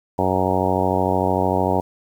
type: harmonic tone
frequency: 93.3 Hz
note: F#2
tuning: 15 cents sharp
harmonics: 1 / 2 / 3 / 4 / 5 / 6 / 7 / 8 / 9 / 10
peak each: -26 / -26 / -26 / -26 / -26 / -26 / -26 / -26 / -26 / -26 dBFS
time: 0.18-1.81 s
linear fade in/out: 10 ms
effects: 8-bit